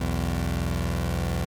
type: tone pair together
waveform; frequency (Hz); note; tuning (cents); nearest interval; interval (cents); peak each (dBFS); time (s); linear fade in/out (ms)
20% pulse; 63.15 / 84.3; B1 / E2; +39 / +39; perfect fourth; 500; -22; 0-1.45; 10
effects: MP3 96 kbps